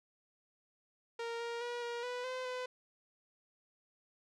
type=tone with pitch steps; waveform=sawtooth; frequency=464.7 / 468.8 / 481 / 474.5 / 494.1 / 512 / 504 Hz; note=A#4 / A#4 / B4 / A#4 / B4 / C5 / B4; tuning=-5 / +10 / -46 / +31 / +1 / -38 / +35 cents; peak=-34 dBFS; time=1.19-2.66 s; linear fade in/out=5 ms; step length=210 ms; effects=low-pass 5000 Hz 12 dB/octave